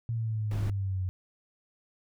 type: exponential sweep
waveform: sine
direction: down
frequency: 116.6 to 91.3 Hz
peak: -28 dBFS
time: 0.09-1.09 s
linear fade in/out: 0 ms
type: noise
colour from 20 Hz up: brown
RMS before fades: -36 dBFS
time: 0.51-0.7 s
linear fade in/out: 2 ms
effects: none